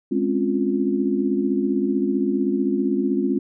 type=chord; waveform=sine; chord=Db major seventh; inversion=second; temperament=equal with one note detuned; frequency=207.7 / 261.6 / 277.2 / 351 Hz; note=Ab3 / C4 / Db4 / F4; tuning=0 / 0 / 0 / +9 cents; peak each=-24 dBFS; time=0.11-3.39 s; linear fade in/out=10 ms; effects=none